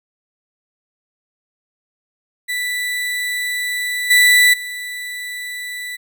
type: tone with level steps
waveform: 35% pulse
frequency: 1975.5 Hz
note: B6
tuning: in tune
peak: -18 / -7 / -24 dBFS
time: 2.48-5.97 s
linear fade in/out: 20 ms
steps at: 4.1 / 4.53 s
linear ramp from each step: 10 ms
effects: none